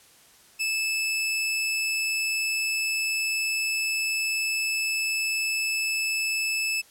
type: tone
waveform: sawtooth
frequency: 2619 Hz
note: E7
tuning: 12 cents flat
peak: -21 dBFS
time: 0.59-6.82 s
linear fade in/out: 20 ms
effects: white hiss -55 dBFS RMS until 6.9 s + low-pass 12000 Hz 12 dB/octave